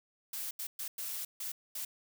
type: noise bursts at uneven times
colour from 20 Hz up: blue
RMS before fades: -39 dBFS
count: 6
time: 0.33-0.51 / 0.59-0.67 / 0.79-0.88 / 0.98-1.25 / 1.4-1.52 / 1.75-1.85 s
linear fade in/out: 5 ms
effects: none